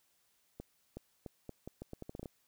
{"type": "accelerating click train", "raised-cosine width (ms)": 2, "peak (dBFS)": -30, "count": 13, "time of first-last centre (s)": [0.6, 2.258], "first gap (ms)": 370, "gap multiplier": 0.79, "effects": ["white hiss -74 dBFS RMS until 2.47 s"]}